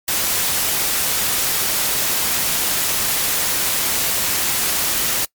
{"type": "noise", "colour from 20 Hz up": "white", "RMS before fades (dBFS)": -19, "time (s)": [0.08, 5.25], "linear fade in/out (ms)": 2, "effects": ["noise-tail reverb RT60 0.1 s tail -23 dB re dry", "MP3 96 kbps"]}